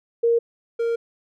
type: tone pair in turn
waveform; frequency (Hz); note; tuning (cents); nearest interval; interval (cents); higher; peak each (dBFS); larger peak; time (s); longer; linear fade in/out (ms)
sine / triangle; 466.4 / 464.3; A#4 / A#4; +1 / -7; unison; 8; first; -15 / -18; first; 0.23-0.39 / 0.79-0.96; second; 10
effects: none